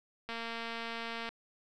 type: click train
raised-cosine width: 0.3 ms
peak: -24 dBFS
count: 231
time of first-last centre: 0.29-1.29 s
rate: 230 Hz
effects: none